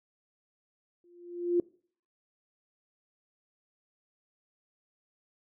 sine tone with exponential growth, 349.2 Hz, F4, in tune, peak -20 dBFS, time 1.04-1.6 s, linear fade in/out 2 ms, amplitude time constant 120 ms, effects noise-tail reverb RT60 0.5 s tail -23 dB re dry

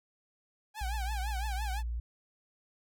sawtooth tone with vibrato, 807 Hz, G#5, 50 cents flat, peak -34 dBFS, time 0.74-1.83 s, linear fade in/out 50 ms, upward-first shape triangle, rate 5.9 Hz, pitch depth 170 cents each way
sine tone, 58.27 Hz, A#1, in tune, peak -32 dBFS, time 0.81-2 s, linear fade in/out 5 ms
effects none

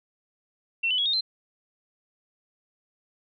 sine tone with pitch steps, 2709 / 3006 / 3335 / 3701 / 4106 Hz, E7 / F#7 / G#7 / A#7 / C8, +47 / +27 / +7 / -13 / -33 cents, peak -22 dBFS, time 0.83-1.21 s, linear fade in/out 10 ms, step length 76 ms, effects none

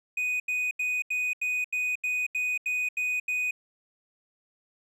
triangle tone bursts, 2489 Hz, D#7, in tune, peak -24 dBFS, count 11, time 0.17-3.51 s, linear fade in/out 5 ms, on 230 ms, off 81 ms, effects none

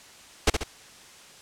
pink noise with echo, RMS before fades -18 dBFS, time 0.47-0.5 s, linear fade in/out 5 ms, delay 68 ms, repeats 2, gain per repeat -6 dB, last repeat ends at 0.636 s, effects white hiss -49 dBFS RMS until 1.41 s + low-pass 8000 Hz 12 dB/octave

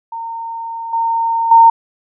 sine tone with level steps, 916 Hz, A#5, 31 cents flat, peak -22 / -13 / -3 dBFS, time 0.12-1.7 s, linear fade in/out 5 ms, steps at 0.93 / 1.51 s, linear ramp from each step 5 ms, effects none

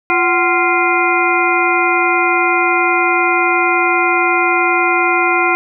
harmonic tone with a mistuned harmonic, 347.9 Hz, F4, 7 cents flat, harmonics 1 / 2 / 3 / 4 / 6 / 7, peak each -18 / -18 / -18 / -18 / -18 / -18 dBFS, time 0.1-5.55 s, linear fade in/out 0 ms, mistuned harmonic 2, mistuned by +120 cents, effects none

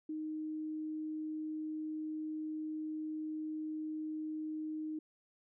sine tone, 310.4 Hz, D#4, 4 cents flat, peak -37 dBFS, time 0.09-4.99 s, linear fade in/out 5 ms, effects none

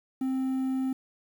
triangle tone with quantisation, 262.4 Hz, C4, 5 cents sharp, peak -24 dBFS, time 0.21-0.93 s, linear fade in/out 5 ms, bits 9, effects none

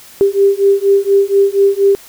sine beating tone pair, 394.4 / 398.6 Hz, G4 / G4, +11 / +29 cents, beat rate 4.2 Hz, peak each -11 dBFS, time 0.21-1.95 s, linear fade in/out 0 ms, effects white hiss -39 dBFS RMS until 2.08 s

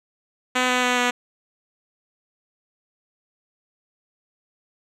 5% pulse tone with pitch steps, 252.6 / 250.3 / 248 / 245.7 Hz, B3 / B3 / B3 / B3, +39 / +23 / +7 / -9 cents, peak -7 dBFS, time 0.55-1.11 s, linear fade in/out 10 ms, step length 140 ms, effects low-pass 7000 Hz 12 dB/octave

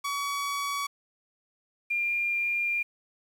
sawtooth / sine tone pair in turn, 1132 / 2399 Hz, C#6 / D7, +36 / +36 cents, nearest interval octave + minor second, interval 1300 cents, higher second, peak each -25 dBFS, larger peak neither, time 0.04-0.87 / 1.9-2.83 s, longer second, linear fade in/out 10 ms, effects low-pass 12000 Hz 12 dB/octave + 9-bit

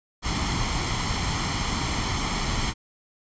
pink noise with comb filter, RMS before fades -26 dBFS, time 0.22-2.74 s, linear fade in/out 50 ms, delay 0.94 ms, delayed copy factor +0.6, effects resampled to 16000 Hz

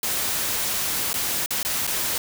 white noise with dropouts, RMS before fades -25 dBFS, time 0.03-2.18 s, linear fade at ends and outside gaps 2 ms, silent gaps 1.131-1.14 / 1.461-1.506 / 1.63-1.649 / 1.868-1.875 s, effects none

